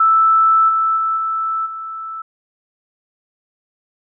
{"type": "tone with level steps", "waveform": "sine", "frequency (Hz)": 1318.5, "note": "E6", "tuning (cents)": 0, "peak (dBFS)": [-9, -13, -15, -17, -25], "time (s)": [0, 2.22], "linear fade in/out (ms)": 5, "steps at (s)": [0.68, 0.96, 1.16, 1.65], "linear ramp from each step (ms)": 20, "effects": []}